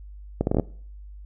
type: accelerating click train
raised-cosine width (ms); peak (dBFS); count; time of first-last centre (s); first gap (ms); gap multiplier
2; -8; 7; 0.41-0.598; 61; 0.72
effects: noise-tail reverb RT60 0.5 s tail -21 dB re dry + added 50 Hz sine -39 dBFS peak until 1.25 s